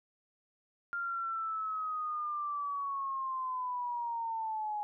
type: linear sweep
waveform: sine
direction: down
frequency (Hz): 1400 to 830.6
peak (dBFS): -33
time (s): 0.93-4.83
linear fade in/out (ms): 0
effects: none